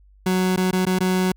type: tone with dropouts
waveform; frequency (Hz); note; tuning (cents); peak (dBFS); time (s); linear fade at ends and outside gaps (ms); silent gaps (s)
30% pulse; 185; F#3; 0; -15; 0.26-1.32; 5; 0.563-0.574 / 0.711-0.729 / 0.853-0.866 / 0.988-1.005
effects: added 49 Hz sine -49 dBFS peak until 1.36 s